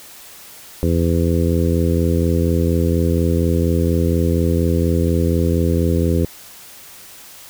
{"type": "harmonic tone", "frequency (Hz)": 84.2, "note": "E2", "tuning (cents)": 37, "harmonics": [1, 2, 3, 4, 5, 6], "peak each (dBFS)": [-17, -20, -22, -23, -24, -25], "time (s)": [0.83, 6.25], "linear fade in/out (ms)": 0, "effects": ["white hiss -40 dBFS RMS until 7.49 s"]}